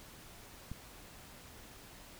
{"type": "click", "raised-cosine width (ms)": 5, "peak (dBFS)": -29, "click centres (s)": 0.716, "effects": ["pink hiss -54 dBFS RMS until 2.19 s"]}